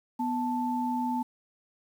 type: tone pair together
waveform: sine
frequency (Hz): 246.9 / 880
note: B3 / A5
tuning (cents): 0 / 0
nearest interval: octave + minor seventh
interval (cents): 2200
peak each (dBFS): -29 / -30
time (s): 0.19-1.23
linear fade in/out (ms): 10
effects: 9-bit